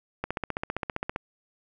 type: click train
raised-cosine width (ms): 0.5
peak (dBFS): -14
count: 15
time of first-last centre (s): 0.24-1.161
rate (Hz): 15.2
effects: none